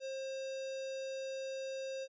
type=tone with notch filter; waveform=square; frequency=533 Hz; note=C5; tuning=32 cents sharp; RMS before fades=-41 dBFS; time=0-2.08 s; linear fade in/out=50 ms; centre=1300 Hz; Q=0.81; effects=resampled to 16000 Hz